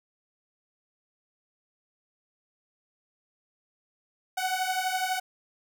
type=beating tone pair; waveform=sawtooth; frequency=740 / 752 Hz; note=F#5 / F#5; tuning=0 / +28 cents; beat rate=12 Hz; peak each=-26 dBFS; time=4.37-5.2 s; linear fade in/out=10 ms; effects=none